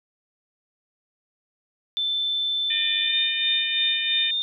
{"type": "tone with pitch glide", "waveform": "sine", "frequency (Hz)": [3534, 3627], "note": ["A7", "A#7"], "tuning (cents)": [7, -48], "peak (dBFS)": -22, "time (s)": [1.97, 4.42], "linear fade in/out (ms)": 0, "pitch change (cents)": 45, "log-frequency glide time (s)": [3.01, 3.15]}
{"type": "harmonic tone", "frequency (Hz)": 605, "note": "D#5", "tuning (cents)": -49, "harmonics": [3, 4, 5, 6], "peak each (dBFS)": [-32, -29, -31, -31], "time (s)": [2.7, 4.31], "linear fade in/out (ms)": 5}
{"effects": []}